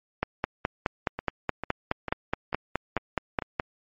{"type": "two click trains", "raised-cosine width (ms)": 0.5, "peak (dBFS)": [-16, -9], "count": [6, 17], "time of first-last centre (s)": [[1.19, 3.422], [0.23, 3.598]], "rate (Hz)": [2.24, 4.75], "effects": ["MP3 32 kbps"]}